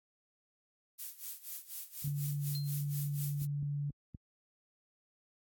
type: noise with tremolo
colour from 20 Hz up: violet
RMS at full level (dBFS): -40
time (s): 0.98-3.46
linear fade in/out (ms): 20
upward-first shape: sine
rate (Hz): 4.1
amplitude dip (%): 85
type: tone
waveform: sine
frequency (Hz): 144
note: D3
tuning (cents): -34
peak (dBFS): -33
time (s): 2.04-3.9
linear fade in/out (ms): 5
type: clicks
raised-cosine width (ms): 5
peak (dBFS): -33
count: 5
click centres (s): 2.076 / 3.417 / 3.627 / 3.903 / 4.147
type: tone with exponential decay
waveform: sine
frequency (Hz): 4165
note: C8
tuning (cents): -9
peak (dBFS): -39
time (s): 2.55-2.81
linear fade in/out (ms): 0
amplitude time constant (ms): 56
effects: high-pass 60 Hz 12 dB/octave + AAC 64 kbps